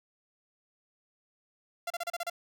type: tone bursts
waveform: sawtooth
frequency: 687 Hz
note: F5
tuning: 29 cents flat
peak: -28 dBFS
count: 7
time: 1.87-2.299 s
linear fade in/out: 5 ms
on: 33 ms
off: 33 ms
effects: none